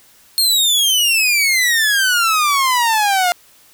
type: exponential sweep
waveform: sawtooth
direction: down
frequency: 4310 to 698.5 Hz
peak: -9 dBFS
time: 0.38-3.32 s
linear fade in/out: 0 ms
effects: white hiss -49 dBFS RMS until 3.73 s